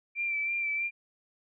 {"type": "tone with vibrato", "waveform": "sine", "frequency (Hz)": 2349, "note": "D7", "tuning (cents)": 0, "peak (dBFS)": -28, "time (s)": [0.15, 0.91], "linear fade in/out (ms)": 50, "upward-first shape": "sine", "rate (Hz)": 3.1, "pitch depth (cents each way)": 30, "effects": []}